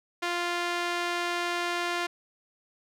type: tone with band-pass filter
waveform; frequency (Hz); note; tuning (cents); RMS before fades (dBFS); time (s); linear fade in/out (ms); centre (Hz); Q
sawtooth; 348.7; F4; -3; -30; 0.22-2.07; 10; 2100; 0.62
effects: none